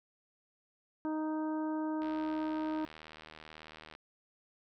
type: harmonic tone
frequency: 311.1 Hz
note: D#4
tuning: in tune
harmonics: 1 / 2 / 3 / 4 / 5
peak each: -33 / -43 / -42 / -50 / -53 dBFS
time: 1.05-2.85 s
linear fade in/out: 0 ms
type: click train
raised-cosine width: 0.3 ms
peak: -33 dBFS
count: 152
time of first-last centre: 2.02-3.951 s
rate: 78.2 Hz
effects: none